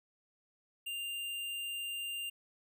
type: tone with hard clipping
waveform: sine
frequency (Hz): 2794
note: F7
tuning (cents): 0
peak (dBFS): -38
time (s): 0.86-2.3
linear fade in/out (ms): 10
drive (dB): 18
effects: none